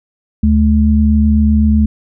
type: tone pair together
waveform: sine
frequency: 74.3 / 215.1 Hz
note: D2 / A3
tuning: +21 / -39 cents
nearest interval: octave + tritone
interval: 1840 cents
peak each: -10 dBFS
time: 0.43-1.86 s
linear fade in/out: 5 ms
effects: none